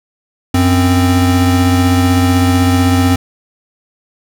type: tone pair together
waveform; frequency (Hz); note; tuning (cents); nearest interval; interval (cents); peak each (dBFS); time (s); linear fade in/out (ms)
square; 92.49 / 261.6; F#2 / C4; 0 / 0; octave + tritone; 1800; -12; 0.54-3.16; 5
effects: none